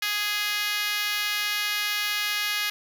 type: tone with high-pass filter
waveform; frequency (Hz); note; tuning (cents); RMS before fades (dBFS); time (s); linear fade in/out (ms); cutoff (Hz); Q
5% pulse; 415.3; G#4; 0; -27; 0.02-2.7; 5; 1700; 1.3
effects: none